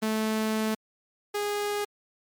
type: tone pair in turn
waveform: sawtooth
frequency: 218.3 / 412.1 Hz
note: A3 / G#4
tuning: -13 / -13 cents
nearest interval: major seventh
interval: 1100 cents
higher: second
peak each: -21 / -23 dBFS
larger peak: first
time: 0.02-0.75 / 1.34-1.85 s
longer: first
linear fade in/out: 10 ms
effects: MP3 96 kbps